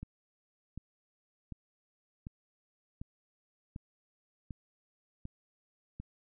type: click train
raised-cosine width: 5 ms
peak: -29 dBFS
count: 9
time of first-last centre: 0.03-6 s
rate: 1.34 Hz
effects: none